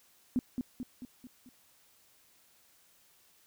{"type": "tone with echo", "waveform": "sine", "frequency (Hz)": 250.3, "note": "B3", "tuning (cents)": 23, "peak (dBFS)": -25, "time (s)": [0.36, 0.39], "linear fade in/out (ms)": 0, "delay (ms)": 220, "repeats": 5, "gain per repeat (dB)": -5, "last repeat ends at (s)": 1.49, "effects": ["white hiss -65 dBFS RMS until 3.46 s"]}